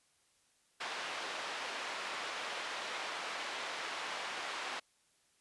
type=band-pass noise; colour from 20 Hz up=pink; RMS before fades=-41 dBFS; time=0.8-4.8 s; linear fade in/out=10 ms; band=730 to 3900 Hz; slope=12 dB/octave; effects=white hiss -72 dBFS RMS until 5.4 s + resampled to 24000 Hz